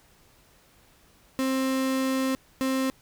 35% pulse tone bursts at uneven times, 263.9 Hz, C4, 15 cents sharp, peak -22 dBFS, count 2, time 1.39-2.35 / 2.61-2.9 s, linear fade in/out 0 ms, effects pink hiss -59 dBFS RMS until 3.01 s

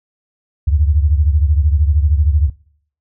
sine beating tone pair, 72.3 / 85.3 Hz, D2 / F2, -27 / -40 cents, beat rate 13 Hz, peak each -11 / -16 dBFS, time 0.67-2.5 s, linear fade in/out 10 ms, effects noise-tail reverb RT60 0.6 s tail -22 dB re dry

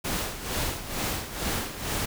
pink noise with tremolo, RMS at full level -28 dBFS, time 0.04-2.06 s, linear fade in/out 10 ms, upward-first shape sine, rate 2.2 Hz, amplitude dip 70%, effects none

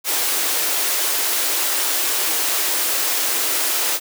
white high-pass noise, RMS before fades -20 dBFS, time 0.04-4 s, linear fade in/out 50 ms, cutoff 280 Hz, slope 96 dB/octave, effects none

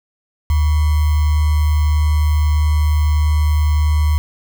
sine tone with sample-and-hold, 75.8 Hz, D#2, 45 cents flat, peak -11 dBFS, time 0.5-4.18 s, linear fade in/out 0 ms, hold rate 1050 Hz, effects none

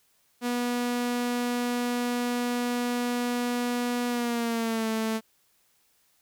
sawtooth tone with pitch glide, 243.1 to 221.6 Hz, B3 to A3, -27 to +13 cents, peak -22 dBFS, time 0.41-5.21 s, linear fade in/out 50 ms, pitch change -160 cents, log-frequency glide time 4.08-4.88 s, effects white hiss -67 dBFS RMS until 6.21 s

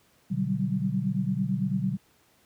sine chord, G major seventh, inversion first, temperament equal with one note detuned, 123.47 / 146.83 / 187.04 / 196 Hz, B2 / D3 / F#3 / G3, 0 / 0 / +19 / 0 cents, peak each -32 / -31 / -28 / -30 dBFS, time 0.3-1.97 s, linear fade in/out 20 ms, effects pink hiss -63 dBFS RMS until 2.45 s + high-pass 80 Hz 12 dB/octave

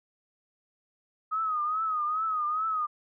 sine tone with vibrato, 1256 Hz, D#6, 16 cents sharp, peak -26 dBFS, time 1.31-2.87 s, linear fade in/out 20 ms, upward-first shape triangle, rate 2.4 Hz, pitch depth 95 cents each way, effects none

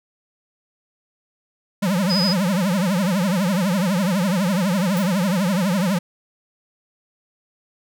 square tone with vibrato, 187.4 Hz, F#3, 22 cents sharp, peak -18 dBFS, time 1.82-5.99 s, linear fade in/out 10 ms, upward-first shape triangle, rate 12 Hz, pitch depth 220 cents each way
sine tone, 4998 Hz, D#8, 7 cents sharp, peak -20 dBFS, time 2.09-2.34 s, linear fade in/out 20 ms
violet noise with exponential decay, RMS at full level -30 dBFS, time 4.97-5.14 s, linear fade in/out 0 ms, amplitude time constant 36 ms
effects none

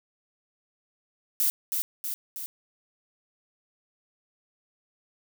violet noise with echo, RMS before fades -24 dBFS, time 1.4-1.5 s, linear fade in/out 0 ms, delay 320 ms, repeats 3, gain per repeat -4 dB, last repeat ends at 2.46 s, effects none

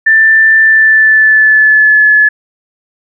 sine tone with pitch glide, 1774 to 1713.6 Hz, A6 to A6, +14 to -46 cents, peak -3 dBFS, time 0.06-2.29 s, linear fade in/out 10 ms, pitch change -60 cents, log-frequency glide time 0.6-2.09 s, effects none

